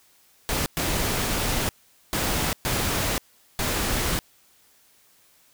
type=noise bursts at uneven times; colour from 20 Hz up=pink; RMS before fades=-25 dBFS; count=5; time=0.49-0.66 / 0.77-1.69 / 2.13-2.53 / 2.65-3.18 / 3.59-4.19 s; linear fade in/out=0 ms; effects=white hiss -59 dBFS RMS until 5.53 s